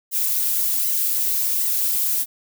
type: noise with flanger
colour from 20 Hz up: violet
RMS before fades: -21 dBFS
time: 0.11-2.26 s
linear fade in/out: 50 ms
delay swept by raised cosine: 0.98 to 6.08 ms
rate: 1.3 Hz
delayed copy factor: +0.8
effects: none